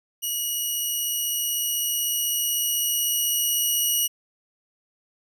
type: tone with level ramp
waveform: 10% pulse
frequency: 2906 Hz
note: F#7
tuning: 32 cents flat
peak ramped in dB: -17 to -12 dBFS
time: 0.22-4.08 s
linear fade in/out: 20 ms
effects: none